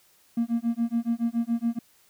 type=tone with tremolo; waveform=triangle; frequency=233.1 Hz; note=A#3; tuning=in tune; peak=-17 dBFS; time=0.37-1.79 s; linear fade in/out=5 ms; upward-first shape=sine; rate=7.1 Hz; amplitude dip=100%; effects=tanh soft clip ceiling -17 dBFS + white hiss -61 dBFS RMS until 2.09 s